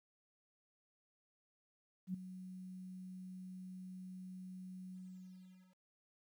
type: tone with ADSR envelope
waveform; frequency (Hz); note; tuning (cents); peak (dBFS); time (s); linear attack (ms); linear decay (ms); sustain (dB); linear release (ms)
sine; 185; F#3; 0; -35; 2.07-5.78; 71; 6; -12; 850
effects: 12-bit